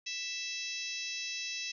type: harmonic tone with a mistuned harmonic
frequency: 659.3 Hz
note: E5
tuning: in tune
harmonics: 3 / 4 / 5 / 6 / 7 / 8 / 9 / 10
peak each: -49 / -40 / -48 / -43 / -49 / -42 / -44 / -54 dBFS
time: 0.06-1.72 s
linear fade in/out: 10 ms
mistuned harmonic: 9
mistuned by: +28 cents
effects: none